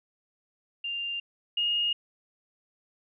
sine tone pair in turn, 2794 / 2854 Hz, F7 / F7, 0 / +37 cents, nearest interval unison, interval 37 cents, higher second, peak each -30 / -24 dBFS, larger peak second, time 0.84-1.2 / 1.57-1.93 s, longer neither, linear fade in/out 5 ms, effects none

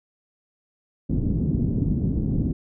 white low-pass noise, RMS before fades -23 dBFS, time 1.09-2.53 s, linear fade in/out 10 ms, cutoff 250 Hz, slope 24 dB/octave, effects none

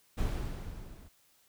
brown noise with level ramp, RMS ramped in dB -29 to -52 dBFS, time 0.17-1.09 s, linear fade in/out 20 ms, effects white hiss -67 dBFS RMS until 1.48 s

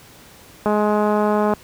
click train, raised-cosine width 1 ms, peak -6 dBFS, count 185, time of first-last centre 0.66-1.536 s, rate 210 Hz, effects pink hiss -45 dBFS RMS until 1.63 s + high-pass 60 Hz 12 dB/octave

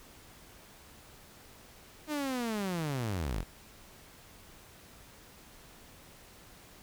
sawtooth linear sweep, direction down, 309.2 to 34.67 Hz, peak -28 dBFS, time 2.07-3.45 s, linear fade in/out 50 ms, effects pink hiss -55 dBFS RMS until 6.82 s

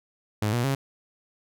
sawtooth tone with pitch steps, 105.9 / 120.25 / 136.54 Hz, G#2 / B2 / C#3, +34 / -46 / -26 cents, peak -19 dBFS, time 0.42-0.75 s, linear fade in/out 5 ms, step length 110 ms, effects none

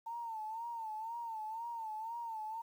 sine tone with vibrato, 901 Hz, A5, 41 cents sharp, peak -39 dBFS, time 0.06-2.62 s, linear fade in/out 10 ms, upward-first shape sine, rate 2 Hz, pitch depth 82 cents each way, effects 11-bit

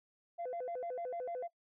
sine tone with vibrato, 588 Hz, D5, 2 cents sharp, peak -36 dBFS, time 0.38-1.48 s, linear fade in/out 20 ms, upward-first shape square, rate 6.7 Hz, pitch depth 270 cents each way, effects noise-tail reverb RT60 0.1 s tail -19 dB re dry + tanh soft clip ceiling -35 dBFS

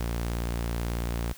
sawtooth tone, 58.27 Hz, A#1, in tune, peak -24 dBFS, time 0-1.33 s, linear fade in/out 5 ms, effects white hiss -49 dBFS RMS until 1.37 s

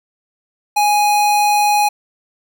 square tone, 830.6 Hz, G#5, in tune, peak -12 dBFS, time 0.76-1.89 s, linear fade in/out 10 ms, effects none

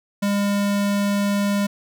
square tone, 202.1 Hz, G#3, 47 cents flat, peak -19 dBFS, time 0.22-1.67 s, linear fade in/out 10 ms, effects none

